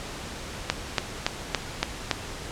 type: click train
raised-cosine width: 0.2 ms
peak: -4 dBFS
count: 6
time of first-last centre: 0.7-2.112 s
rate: 3.54 Hz
effects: pink hiss -37 dBFS RMS until 2.51 s + low-pass 8000 Hz 12 dB/octave